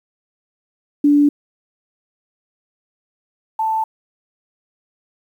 sine tone pair in turn, 290.3 / 882.6 Hz, D4 / A5, -20 / +5 cents, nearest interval octave + perfect fifth, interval 1925 cents, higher second, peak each -9 / -16 dBFS, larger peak first, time 1.04-1.29 / 3.59-3.84 s, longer neither, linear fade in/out 5 ms, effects 8-bit

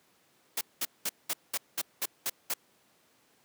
white noise bursts, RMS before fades -31 dBFS, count 9, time 0.57-2.539 s, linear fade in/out 5 ms, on 41 ms, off 200 ms, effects pink hiss -66 dBFS RMS until 3.44 s + high-pass 200 Hz 12 dB/octave

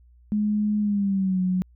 sine tone with pitch glide, 210 to 183.87 Hz, G#3 to F#3, +19 to -11 cents, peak -20 dBFS, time 0.32-1.62 s, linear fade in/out 0 ms, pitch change -230 cents, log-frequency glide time 0.8-1.41 s, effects added 60 Hz sine -51 dBFS peak until 1.75 s

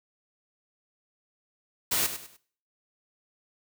white noise with echo, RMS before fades -26 dBFS, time 1.91-2.07 s, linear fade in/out 10 ms, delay 100 ms, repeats 3, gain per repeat -10 dB, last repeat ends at 2.37 s, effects noise-tail reverb RT60 0.5 s tail -18 dB re dry

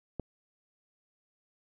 click, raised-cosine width 2 ms, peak -21 dBFS, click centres 0.197 s, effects none

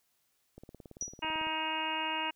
click train, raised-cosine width 2 ms, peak -35 dBFS, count 17, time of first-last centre 0.58-1.469 s, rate 18 Hz
sine tone with exponential decay, 5830 Hz, F#8, 26 cents flat, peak -30 dBFS, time 1.01-1.22 s, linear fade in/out 1 ms, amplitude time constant 45 ms
harmonic tone, 315.4 Hz, D#4, 24 cents sharp, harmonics 1 / 2 / 3 / 4 / 5 / 6 / 7 / 8 / 9, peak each -43 / -45 / -35 / -46 / -43 / -46 / -44 / -40 / -37 dBFS, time 1.22-2.31 s, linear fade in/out 10 ms
effects white hiss -75 dBFS RMS until 2.35 s

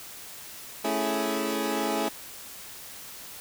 20% pulse chord, A major seventh, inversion none, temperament equal, 220 / 277.2 / 329.6 / 415.3 Hz, A3 / C#4 / E4 / G#4, 0 / 0 / 0 / 0 cents, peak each -27 dBFS, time 0.84-2.09 s, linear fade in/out 10 ms, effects white hiss -43 dBFS RMS until 3.4 s

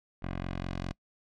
10% pulse tone with low-pass filter sweep, 45 Hz, F#1, 47 cents flat, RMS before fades -36 dBFS, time 0.22-0.93 s, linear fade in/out 10 ms, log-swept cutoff 2200 to 5300 Hz, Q 0.94, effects noise-tail reverb RT60 0.1 s tail -25 dB re dry

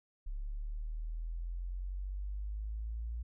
sine exponential sweep, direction up, 34.65 to 58.27 Hz, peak -36 dBFS, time 0.26-3.23 s, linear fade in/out 10 ms, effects none

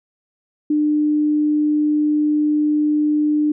sine tone, 300 Hz, D4, 37 cents sharp, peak -14 dBFS, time 0.7-3.52 s, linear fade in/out 5 ms, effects none

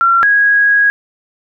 sine tone pair in turn, 1366 / 1652.1 Hz, F6 / G#6, -39 / -10 cents, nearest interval minor third, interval 329 cents, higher second, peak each -7 dBFS, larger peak neither, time 0.01-0.23 / 0.23-0.9 s, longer second, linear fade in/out 0 ms, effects none

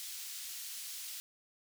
pink high-pass noise, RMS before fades -44 dBFS, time 0-1.2 s, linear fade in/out 0 ms, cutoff 4000 Hz, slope 12 dB/octave, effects none

